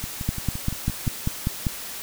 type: two click trains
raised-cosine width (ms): 5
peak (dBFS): -10 / -18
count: 8 / 7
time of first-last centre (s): 0.29-1.668 / 0.04-1.069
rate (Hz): 5.08 / 5.83
effects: white hiss -35 dBFS RMS until 2.02 s